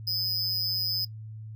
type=tone with amplitude modulation; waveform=square; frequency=5040 Hz; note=D#8; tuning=21 cents sharp; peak=-23 dBFS; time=0.07-1.05 s; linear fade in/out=5 ms; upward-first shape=sine; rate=184 Hz; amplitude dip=95%; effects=noise-tail reverb RT60 0.1 s tail -19 dB re dry + added 109 Hz sine -38 dBFS peak until 1.55 s